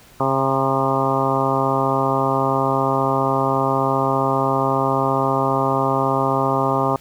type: harmonic tone with a mistuned harmonic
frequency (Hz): 134.8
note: C#3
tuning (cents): -48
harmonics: 1 / 2 / 3 / 4 / 5 / 6 / 7 / 8 / 9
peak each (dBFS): -25 / -25 / -25 / -25 / -25 / -25 / -25 / -25 / -25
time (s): 0.2-6.96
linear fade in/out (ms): 2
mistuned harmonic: 8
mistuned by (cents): -31
effects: pink hiss -48 dBFS RMS until 7 s